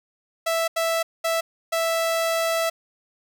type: tone bursts at uneven times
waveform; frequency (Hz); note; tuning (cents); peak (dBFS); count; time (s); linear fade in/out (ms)
sawtooth; 659.3; E5; 0; -17; 4; 0.46-0.68 / 0.76-1.03 / 1.24-1.41 / 1.72-2.7; 10
effects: none